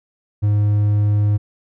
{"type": "tone", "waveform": "triangle", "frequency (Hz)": 103.83, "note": "G#2", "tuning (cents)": 0, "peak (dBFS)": -11, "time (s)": [0.42, 1.38], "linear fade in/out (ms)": 20, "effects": []}